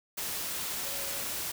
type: tone in noise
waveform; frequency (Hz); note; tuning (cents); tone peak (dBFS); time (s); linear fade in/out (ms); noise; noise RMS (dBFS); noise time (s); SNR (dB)
sine; 554.4; C#5; 0; -46; 0.84-1.24; 10; white; -35; 0.17-1.52; -14
effects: none